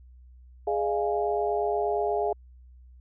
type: harmonic tone with a mistuned harmonic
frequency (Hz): 138.59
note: C#3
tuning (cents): 0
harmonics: 3 / 4 / 5 / 6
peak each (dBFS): -27 / -33 / -28 / -33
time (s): 0.67-2.33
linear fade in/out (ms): 5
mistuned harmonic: 4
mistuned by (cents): +150
effects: added 62 Hz sine -48 dBFS peak until 3 s